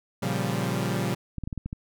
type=chord; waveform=sawtooth; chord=G half-diminished seventh; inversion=first; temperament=equal; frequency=116.54 / 138.59 / 174.61 / 196 Hz; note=Bb2 / Db3 / F3 / G3; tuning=0 / 0 / 0 / 0 cents; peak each=-27 dBFS; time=0.22-1.15 s; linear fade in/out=10 ms
type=clicks; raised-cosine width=5 ms; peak=-20 dBFS; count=7; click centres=1.383 / 1.437 / 1.475 / 1.528 / 1.577 / 1.66 / 1.729 s
effects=none